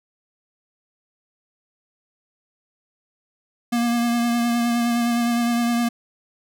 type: tone with vibrato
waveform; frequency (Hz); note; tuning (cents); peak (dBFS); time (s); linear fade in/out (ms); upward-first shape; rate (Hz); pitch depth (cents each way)
square; 236.6; A#3; +26; -19; 3.72-5.89; 10; triangle; 9.7; 24
effects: none